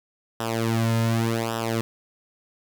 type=tone with flanger; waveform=sawtooth; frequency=114.2 Hz; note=A#2; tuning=35 cents flat; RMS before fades=-24 dBFS; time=0.4-1.81 s; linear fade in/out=0 ms; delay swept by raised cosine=0.45 to 2.65 ms; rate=0.87 Hz; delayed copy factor=-0.9; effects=8-bit